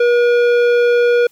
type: tone with tanh clipping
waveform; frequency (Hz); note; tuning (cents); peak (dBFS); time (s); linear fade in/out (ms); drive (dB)
sine; 480.4; B4; -48; -11; 0-1.27; 5; 13
effects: white hiss -54 dBFS RMS until 1.31 s + MP3 96 kbps